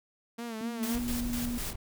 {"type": "tone with vibrato", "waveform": "sawtooth", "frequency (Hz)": 227.9, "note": "A#3", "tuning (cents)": -39, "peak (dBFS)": -32, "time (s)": [0.38, 0.99], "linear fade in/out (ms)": 10, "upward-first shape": "sine", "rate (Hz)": 3.8, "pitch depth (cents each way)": 72}
{"type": "tone with pitch glide", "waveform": "sine", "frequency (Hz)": [232.2, 240.8], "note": ["A#3", "B3"], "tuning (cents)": [-7, -44], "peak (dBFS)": -31, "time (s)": [0.61, 1.58], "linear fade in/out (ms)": 2, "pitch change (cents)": 63, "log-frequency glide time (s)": [0.85, 0.97]}
{"type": "noise with tremolo", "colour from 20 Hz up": "white", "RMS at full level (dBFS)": -38, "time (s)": [0.83, 1.73], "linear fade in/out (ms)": 0, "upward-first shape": "square", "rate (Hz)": 4, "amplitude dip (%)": 55}
{"type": "noise", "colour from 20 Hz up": "brown", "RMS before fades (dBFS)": -38, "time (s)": [0.94, 1.76], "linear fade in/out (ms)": 5}
{"effects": []}